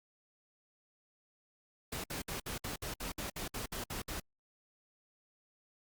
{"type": "noise bursts", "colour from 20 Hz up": "pink", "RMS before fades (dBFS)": -40, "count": 13, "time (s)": [1.92, 4.2], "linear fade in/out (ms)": 5, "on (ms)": 120, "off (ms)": 60, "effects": ["Opus 48 kbps"]}